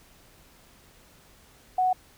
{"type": "tone", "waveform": "sine", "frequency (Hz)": 740, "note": "F#5", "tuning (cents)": 0, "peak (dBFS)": -20, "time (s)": [1.78, 1.93], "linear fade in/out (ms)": 5, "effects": ["pink hiss -56 dBFS RMS until 2.17 s"]}